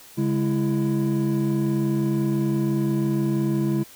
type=tone cluster; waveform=triangle; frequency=140.6 / 206.5 / 332.8 Hz; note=C#3 / G#3 / E4; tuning=+25 / -10 / +17 cents; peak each=-22 dBFS; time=0.17-3.84 s; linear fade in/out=20 ms; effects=tanh soft clip ceiling -10 dBFS + white hiss -47 dBFS RMS until 3.95 s